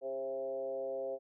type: tone with frequency modulation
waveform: sine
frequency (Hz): 533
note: C5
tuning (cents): +32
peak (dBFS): -35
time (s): 0.01-1.19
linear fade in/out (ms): 50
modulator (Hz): 132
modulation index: 0.92
effects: none